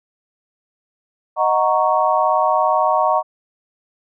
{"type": "chord", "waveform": "sine", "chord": "D# minor seventh", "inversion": "none", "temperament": "equal", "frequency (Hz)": [622.3, 740, 932.3, 1108.7], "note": ["D#5", "F#5", "A#5", "C#6"], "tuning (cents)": [0, 0, 0, 0], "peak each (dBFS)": -19, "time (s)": [1.36, 3.23], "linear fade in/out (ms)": 50, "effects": []}